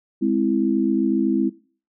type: chord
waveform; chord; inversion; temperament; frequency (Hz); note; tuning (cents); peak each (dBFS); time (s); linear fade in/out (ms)
sine; Ab augmented; none; equal; 207.7 / 261.6 / 329.6; Ab3 / C4 / E4; 0 / 0 / 0; -22 / -21 / -21; 0.21-1.5; 20
effects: noise-tail reverb RT60 0.4 s tail -19 dB re dry